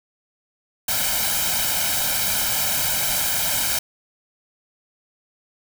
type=noise with comb filter; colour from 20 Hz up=white; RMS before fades=-22 dBFS; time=0.88-3.79 s; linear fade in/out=5 ms; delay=1.3 ms; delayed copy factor=+0.75; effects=none